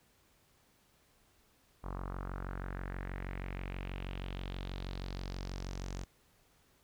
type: tone with low-pass filter sweep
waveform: sawtooth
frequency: 46.25 Hz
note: F#1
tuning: in tune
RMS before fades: -41 dBFS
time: 1.83-6.05 s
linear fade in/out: 20 ms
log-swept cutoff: 1100 to 6700 Hz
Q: 3.1
effects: pink hiss -69 dBFS RMS until 6.83 s